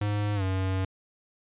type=tone with pitch glide; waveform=square; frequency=103.7 to 94.55 Hz; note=G#2 to F#2; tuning=-2 to +38 cents; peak=-26 dBFS; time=0.01-0.85 s; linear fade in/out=5 ms; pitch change=-160 cents; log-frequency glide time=0.35-0.43 s; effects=resampled to 8000 Hz